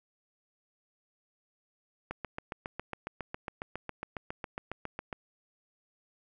click train, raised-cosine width 0.5 ms, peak -21 dBFS, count 23, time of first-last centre 2.11-5.128 s, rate 7.29 Hz, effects none

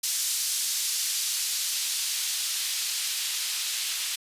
blue noise with band-pass filter sweep, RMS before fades -29 dBFS, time 0.03-4.16 s, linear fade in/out 10 ms, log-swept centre 5200 to 3200 Hz, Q 0.94, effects resampled to 32000 Hz

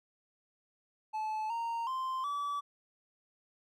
triangle tone with pitch steps, 866 / 926 / 1043 / 1150 Hz, A5 / A#5 / C6 / D6, -28 / -12 / -6 / -37 cents, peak -31 dBFS, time 1.13-2.61 s, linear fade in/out 20 ms, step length 370 ms, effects none

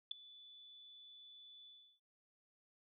sine tone with ADSR envelope, 3474 Hz, A7, 23 cents flat, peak -33 dBFS, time 0.11-2 s, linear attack 5 ms, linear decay 5 ms, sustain -23 dB, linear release 330 ms, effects none

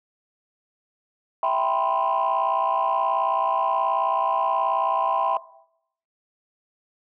sine chord, C major seventh, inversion first, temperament equal, 659.3 / 784 / 987.8 / 1046.5 Hz, E5 / G5 / B5 / C6, 0 / 0 / 0 / 0 cents, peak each -24 dBFS, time 1.43-5.37 s, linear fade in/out 2 ms, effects noise-tail reverb RT60 0.7 s tail -17 dB re dry + tanh soft clip ceiling -14 dBFS

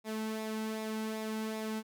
sawtooth tone with flanger, 218.6 Hz, A3, 11 cents flat, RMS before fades -37 dBFS, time 0.04-1.83 s, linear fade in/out 50 ms, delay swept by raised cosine 0.65 to 1.75 ms, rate 2.6 Hz, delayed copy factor -0.5, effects none

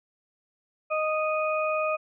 harmonic tone, 621 Hz, D#5, 3 cents flat, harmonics 1 / 2 / 4, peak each -26 / -29 / -32 dBFS, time 0.9-1.97 s, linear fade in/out 20 ms, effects none

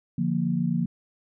sine chord, Bb major, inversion first, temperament equal, 146.83 / 174.61 / 233.1 Hz, D3 / F3 / Bb3, 0 / 0 / 0 cents, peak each -29 / -25 / -27 dBFS, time 0.18-0.86 s, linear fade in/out 5 ms, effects none

